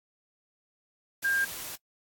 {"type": "tone in noise", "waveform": "sine", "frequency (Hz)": 1603, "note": "G6", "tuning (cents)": 38, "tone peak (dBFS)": -24, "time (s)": [1.24, 1.45], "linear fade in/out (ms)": 10, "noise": "white", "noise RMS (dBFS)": -39, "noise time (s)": [1.22, 1.76], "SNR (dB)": 12, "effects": ["noise-tail reverb RT60 0.1 s tail -23 dB re dry", "AAC 64 kbps"]}